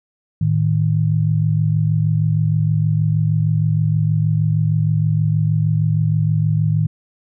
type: tone pair together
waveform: sine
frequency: 108.91 / 155.3 Hz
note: A2 / D#3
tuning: -17 / -3 cents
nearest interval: tritone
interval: 614 cents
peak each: -17 / -16 dBFS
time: 0.41-6.87 s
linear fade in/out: 5 ms
effects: none